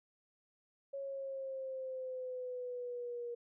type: exponential sweep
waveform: sine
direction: down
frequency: 553 to 474.7 Hz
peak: -39 dBFS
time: 0.93-3.35 s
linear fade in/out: 10 ms
effects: none